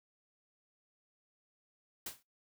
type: noise with exponential decay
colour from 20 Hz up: white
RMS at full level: -37 dBFS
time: 2.06-2.23 s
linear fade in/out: 5 ms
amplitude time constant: 35 ms
effects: noise-tail reverb RT60 0.2 s tail -23 dB re dry